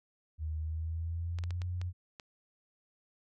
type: tone with pitch glide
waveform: sine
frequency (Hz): 78.2 to 89.31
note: D#2 to F2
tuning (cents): +9 to +39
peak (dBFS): -33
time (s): 0.38-1.93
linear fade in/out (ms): 50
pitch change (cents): +230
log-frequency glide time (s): 0.6-1.66
type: clicks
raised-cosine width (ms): 0.2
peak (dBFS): -28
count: 6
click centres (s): 1.387 / 1.438 / 1.507 / 1.618 / 1.815 / 2.198
effects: none